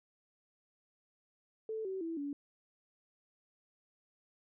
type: tone with pitch steps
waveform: sine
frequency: 440 / 380.8 / 329.6 / 285.3 Hz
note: A4 / F#4 / E4 / C#4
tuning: 0 / +50 / 0 / +50 cents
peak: -36 dBFS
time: 1.69-2.33 s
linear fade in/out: 2 ms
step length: 160 ms
effects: none